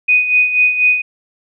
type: tone with tremolo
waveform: sine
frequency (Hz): 2489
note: D#7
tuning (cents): 0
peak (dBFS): -7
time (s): 0.08-1.02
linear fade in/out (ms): 10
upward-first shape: sine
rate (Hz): 4.1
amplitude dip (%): 65
effects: none